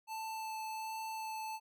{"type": "tone with vibrato", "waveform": "square", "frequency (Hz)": 880, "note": "A5", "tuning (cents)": 0, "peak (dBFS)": -40, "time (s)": [0.07, 1.6], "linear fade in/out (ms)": 50, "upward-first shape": "sine", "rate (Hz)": 1.3, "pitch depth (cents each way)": 9, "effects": []}